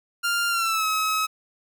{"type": "tone with pitch glide", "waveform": "sawtooth", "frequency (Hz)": [1396.9, 1281], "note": ["F6", "E6"], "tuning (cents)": [0, -50], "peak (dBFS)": -18, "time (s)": [0.23, 1.27], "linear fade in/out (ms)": 20, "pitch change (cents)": -150, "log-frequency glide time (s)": [0.49, 0.86], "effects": []}